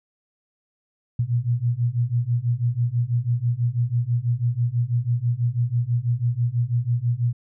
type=beating tone pair; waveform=sine; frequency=117 / 123.1 Hz; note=A#2 / B2; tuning=+7 / -5 cents; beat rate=6.1 Hz; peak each=-23 / -22 dBFS; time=1.19-7.33 s; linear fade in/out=5 ms; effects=none